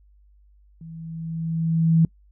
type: tone with level ramp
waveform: sine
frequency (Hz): 163.3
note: E3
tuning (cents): -16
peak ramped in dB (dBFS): -37 to -12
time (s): 0.81-2.05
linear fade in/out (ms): 2
effects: noise-tail reverb RT60 0.1 s tail -25 dB re dry + added 50 Hz sine -52 dBFS peak until 2.31 s